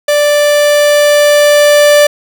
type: tone with level ramp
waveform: 45% pulse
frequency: 587.3 Hz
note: D5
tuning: in tune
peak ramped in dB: -7 to -3 dBFS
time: 0.08-2.07 s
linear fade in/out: 5 ms
effects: none